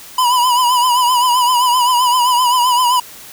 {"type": "tone with vibrato", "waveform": "square", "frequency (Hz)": 987.8, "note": "B5", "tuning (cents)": 0, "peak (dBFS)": -11, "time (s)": [0.18, 3], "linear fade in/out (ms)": 5, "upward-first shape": "triangle", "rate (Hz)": 7.7, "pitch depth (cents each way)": 78, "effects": ["white hiss -36 dBFS RMS until 3.32 s"]}